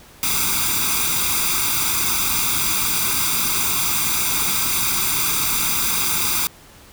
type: noise with comb filter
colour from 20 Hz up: white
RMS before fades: -20 dBFS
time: 0.23-6.47 s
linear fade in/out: 0 ms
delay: 0.83 ms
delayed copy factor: +1
effects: pink hiss -46 dBFS RMS until 6.92 s